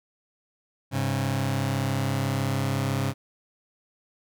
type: tone pair together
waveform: sawtooth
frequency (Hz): 101.8 / 135.71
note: G#2 / C#3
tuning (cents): -34 / -36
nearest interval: perfect fourth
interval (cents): 498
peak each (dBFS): -24 / -22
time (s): 0.91-3.14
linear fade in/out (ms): 50
effects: none